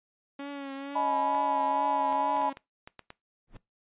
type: tone with vibrato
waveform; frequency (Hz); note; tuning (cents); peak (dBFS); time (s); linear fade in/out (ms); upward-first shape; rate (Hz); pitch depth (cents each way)
sawtooth; 278.2; C#4; +6; -32; 0.39-2.53; 5; triangle; 2.2; 45
type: chord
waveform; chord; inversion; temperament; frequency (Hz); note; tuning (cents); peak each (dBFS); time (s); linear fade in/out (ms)
sine; G# minor; second; equal with one note detuned; 622.3 / 848.6 / 987.8; D#5 / G#5 / B5; 0 / +37 / 0; -34 / -28 / -29; 0.95-2.5; 10
type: clicks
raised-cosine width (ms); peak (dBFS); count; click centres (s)
0.3; -27; 8; 1.348 / 2.126 / 2.367 / 2.417 / 2.571 / 2.875 / 2.993 / 3.104
type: noise with exponential growth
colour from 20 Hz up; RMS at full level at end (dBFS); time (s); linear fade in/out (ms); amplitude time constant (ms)
brown; -37; 3.47-3.57; 5; 21
effects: noise-tail reverb RT60 0.2 s tail -20 dB re dry + resampled to 8000 Hz